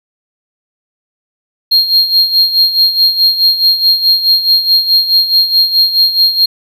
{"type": "tone with tremolo", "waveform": "triangle", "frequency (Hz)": 4229, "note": "C8", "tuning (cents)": 18, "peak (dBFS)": -3, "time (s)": [1.71, 6.46], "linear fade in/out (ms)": 10, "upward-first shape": "sine", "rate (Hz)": 4.7, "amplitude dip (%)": 70, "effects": []}